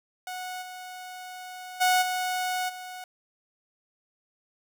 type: tone with level steps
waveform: sawtooth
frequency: 735 Hz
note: F#5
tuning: 12 cents flat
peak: -30 / -35 / -16 / -23 / -34 dBFS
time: 0.27-3.04 s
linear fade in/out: 2 ms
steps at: 0.61 / 1.8 / 2.01 / 2.68 s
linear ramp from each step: 20 ms
effects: none